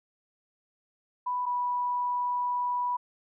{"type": "tone pair in turn", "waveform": "sine", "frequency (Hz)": [990, 981.5], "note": ["B5", "B5"], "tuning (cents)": [4, -11], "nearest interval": "unison", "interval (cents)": 15, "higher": "first", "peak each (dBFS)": [-27, -26], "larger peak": "second", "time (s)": [[1.26, 1.46], [1.46, 2.97]], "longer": "second", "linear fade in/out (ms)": 10, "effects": []}